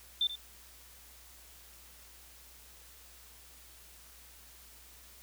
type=tone with echo; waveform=sine; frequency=3557 Hz; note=A7; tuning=18 cents sharp; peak=-26 dBFS; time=0.21-0.27 s; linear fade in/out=2 ms; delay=85 ms; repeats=1; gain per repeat=-12 dB; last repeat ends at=0.355 s; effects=added 60 Hz sine -60 dBFS peak until 5.22 s + white hiss -56 dBFS RMS until 5.22 s